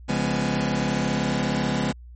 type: chord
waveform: sawtooth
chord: C# dominant seventh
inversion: none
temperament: just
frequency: 138.59 / 173.24 / 207.9 / 249.5 Hz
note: C#3 / E#3 / G#3 / B3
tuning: 0 / -14 / +2 / +18 cents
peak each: -24 / -25 / -22 / -23 dBFS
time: 0.08-1.93 s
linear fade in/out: 20 ms
effects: added 60 Hz sine -40 dBFS peak until 2.15 s + MP3 32 kbps